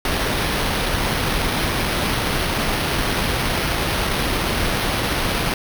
pink noise with sample-and-hold, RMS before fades -21 dBFS, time 0.05-5.54 s, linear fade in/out 2 ms, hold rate 7350 Hz, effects none

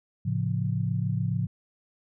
sine chord, A augmented, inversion none, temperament equal with one note detuned, 110 / 137 / 174.61 Hz, A2 / C#3 / E#3, 0 / -20 / 0 cents, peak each -28 / -29 / -30 dBFS, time 0.25-1.47 s, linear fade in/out 10 ms, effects none

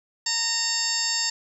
harmonic tone with a mistuned harmonic, 920 Hz, A#5, 23 cents flat, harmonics 1 / 2 / 3 / 4 / 5 / 6 / 7 / 8, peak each -37 / -32 / -37 / -37 / -28 / -28 / -36 / -28 dBFS, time 0.26-1.3 s, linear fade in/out 5 ms, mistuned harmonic 6, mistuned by -72 cents, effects 9-bit

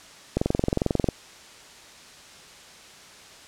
click train, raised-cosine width 2 ms, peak -8 dBFS, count 17, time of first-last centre 0.37-1.087 s, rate 22.3 Hz, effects white hiss -47 dBFS RMS until 3.47 s + low-pass 7000 Hz 12 dB/octave

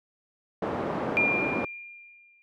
pink band-pass noise, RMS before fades -30 dBFS, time 0.62-1.65 s, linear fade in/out 5 ms, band 230 to 920 Hz, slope 12 dB/octave
sine tone with exponential decay, 2399 Hz, D7, 36 cents sharp, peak -19 dBFS, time 1.17-2.42 s, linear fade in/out 0 ms, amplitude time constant 270 ms
effects none

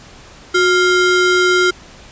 square ring-modulated tone, 879 Hz, A5, 2 cents flat, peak -8 dBFS, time 0.54-1.71 s, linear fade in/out 10 ms, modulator 515 Hz, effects pink hiss -40 dBFS RMS until 2.11 s + resampled to 16000 Hz

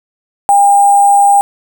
sine tone with sample-and-hold, 804 Hz, G5, 44 cents sharp, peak -4 dBFS, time 0.49-1.41 s, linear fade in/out 0 ms, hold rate 8820 Hz, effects none

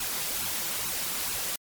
white noise with flanger, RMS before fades -31 dBFS, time 0-1.56 s, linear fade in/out 5 ms, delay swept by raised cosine 0.72 to 6.02 ms, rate 2.3 Hz, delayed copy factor +0.6, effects MP3 96 kbps

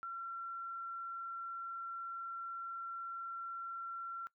sine tone, 1361 Hz, F6, 45 cents flat, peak -40 dBFS, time 0.03-4.27 s, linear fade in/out 0 ms, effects noise-tail reverb RT60 0.1 s tail -20 dB re dry

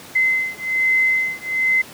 sine beating tone pair, 2056 / 2057.2 Hz, C7 / C7, -31 / -30 cents, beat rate 1.2 Hz, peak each -19 dBFS, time 0.15-1.82 s, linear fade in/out 10 ms, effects pink hiss -39 dBFS RMS until 1.93 s + high-pass 150 Hz 12 dB/octave

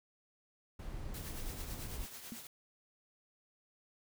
brown noise, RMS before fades -43 dBFS, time 0.79-2.06 s, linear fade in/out 5 ms
white noise with tremolo, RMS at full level -47 dBFS, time 1.14-2.47 s, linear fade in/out 2 ms, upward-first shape triangle, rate 9.1 Hz, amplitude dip 55%
sine tone with exponential decay, 231.4 Hz, A#3, 13 cents flat, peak -37 dBFS, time 2.32-2.4 s, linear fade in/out 0 ms, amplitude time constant 17 ms
effects none

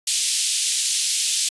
white band-pass noise, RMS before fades -22 dBFS, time 0.07-1.49 s, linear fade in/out 5 ms, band 2900 to 10000 Hz, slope 24 dB/octave, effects resampled to 24000 Hz

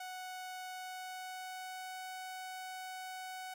sawtooth tone with pitch glide, 740 to 745.6 Hz, F#5 to F#5, 0 to +13 cents, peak -39 dBFS, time 0-3.54 s, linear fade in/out 5 ms, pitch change +13 cents, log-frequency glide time 0.69-2.04 s, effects none

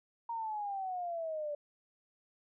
sine exponential sweep, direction down, 938 to 580 Hz, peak -35 dBFS, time 0.29-1.55 s, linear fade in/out 5 ms, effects none

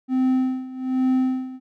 triangle tone with tremolo, 258.5 Hz, C4, 21 cents flat, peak -14 dBFS, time 0.08-1.6 s, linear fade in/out 50 ms, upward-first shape sine, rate 1.2 Hz, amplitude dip 85%, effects none

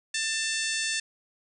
harmonic tone, 890 Hz, A5, 20 cents sharp, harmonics 2 / 3 / 4 / 5 / 6 / 7 / 8 / 9 / 10, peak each -32 / -34 / -35 / -36 / -37 / -37 / -38 / -39 / -39 dBFS, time 0.14-1 s, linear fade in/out 5 ms, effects 10-bit

